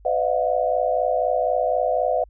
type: tone cluster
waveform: sine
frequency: 505 / 600 / 660 / 724 Hz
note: B4 / D5 / E5 / F#5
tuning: +39 / +37 / +2 / -38 cents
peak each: -24 dBFS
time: 0.05-2.24 s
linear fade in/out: 5 ms
effects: added 50 Hz sine -46 dBFS peak until 2.29 s